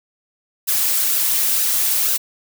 blue noise with flanger, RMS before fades -18 dBFS, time 0.67-2.18 s, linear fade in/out 20 ms, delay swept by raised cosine 0.9 to 4 ms, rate 2.1 Hz, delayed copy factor -0.55, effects none

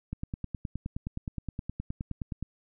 click train, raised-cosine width 5 ms, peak -21 dBFS, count 23, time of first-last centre 0.13-2.426 s, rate 9.58 Hz, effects none

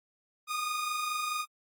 sawtooth tone pair together, 1209.3 / 1234 Hz, D#6 / D#6, -50 / -15 cents, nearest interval unison, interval 35 cents, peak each -35 / -28 dBFS, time 0.47-1.46 s, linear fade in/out 50 ms, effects AAC 64 kbps

